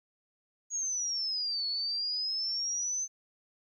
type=exponential two-way sweep; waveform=sine; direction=down then up; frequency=6710 to 4381 to 6240 Hz; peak=-30 dBFS; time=0.7-3.08 s; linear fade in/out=50 ms; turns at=1.67 s; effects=12-bit